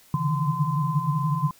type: tone cluster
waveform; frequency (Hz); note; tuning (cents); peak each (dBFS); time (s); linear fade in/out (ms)
sine; 138.3 / 146.7 / 152.8 / 163.5 / 1028; C#3 / D3 / D#3 / E3 / C6; -4 / -2 / -31 / -14 / -31; -28; 0.14-1.51; 2
effects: white hiss -55 dBFS RMS until 1.59 s

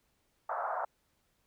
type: band-pass noise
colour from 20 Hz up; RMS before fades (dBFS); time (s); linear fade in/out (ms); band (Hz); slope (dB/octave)
pink; -35; 0.49-0.85; 5; 590 to 1400; 48
effects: pink hiss -75 dBFS RMS until 1.46 s

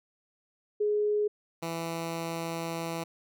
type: tone pair in turn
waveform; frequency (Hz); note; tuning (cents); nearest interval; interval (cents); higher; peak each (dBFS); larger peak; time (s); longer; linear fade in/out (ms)
sine / 10% pulse; 418.3 / 166; G#4 / E3; +12 / +12; octave + major third; 1600; first; -24; neither; 0.8-1.28 / 1.62-3.04; second; 10
effects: none

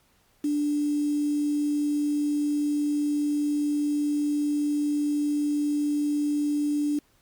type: tone with quantisation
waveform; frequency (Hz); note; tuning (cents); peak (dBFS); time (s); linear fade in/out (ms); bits
sine; 293.7; D4; 0; -22; 0.44-6.99; 5; 7
effects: pink hiss -64 dBFS RMS until 7.21 s + MP3 96 kbps

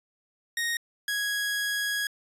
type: tone pair in turn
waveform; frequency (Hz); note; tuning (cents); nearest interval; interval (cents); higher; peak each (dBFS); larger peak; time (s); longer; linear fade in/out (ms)
sawtooth; 1864.7 / 1659.9; A#6 / G#6; 0 / -1; major second; 201; first; -23; neither; 0.57-0.77 / 1.08-2.07; second; 2
effects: resampled to 32000 Hz

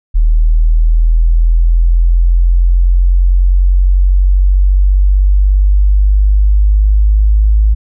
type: linear sweep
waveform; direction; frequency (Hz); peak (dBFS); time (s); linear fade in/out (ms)
sine; up; 39.2 to 52.8; -5; 0.14-7.75; 20
effects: none

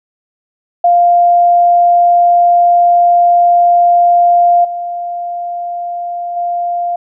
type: tone with level steps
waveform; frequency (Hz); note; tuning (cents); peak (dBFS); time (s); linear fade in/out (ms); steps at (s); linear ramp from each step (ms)
sine; 698.5; F5; 0; -5 / -17 / -13; 0.84-6.96; 5; 4.64 / 6.36; 10
effects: none

